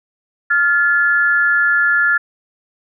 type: tone pair together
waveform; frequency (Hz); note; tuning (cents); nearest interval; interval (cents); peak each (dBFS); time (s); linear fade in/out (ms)
sine; 1400 / 1719.5; F6 / A6; +4 / -40; major third; 356; -14; 0.5-2.18; 10
effects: none